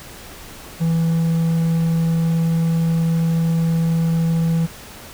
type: tone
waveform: triangle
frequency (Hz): 164.81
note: E3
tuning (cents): 0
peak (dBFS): -13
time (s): 0.8-4.67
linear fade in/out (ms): 20
effects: pink hiss -38 dBFS RMS until 5.13 s